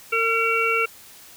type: harmonic tone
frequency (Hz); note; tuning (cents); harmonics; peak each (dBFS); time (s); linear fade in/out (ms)
454.9; A#4; -42; 1 / 3 / 5 / 6; -25 / -23 / -24 / -24; 0.12-0.86; 10
effects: white hiss -46 dBFS RMS until 1.36 s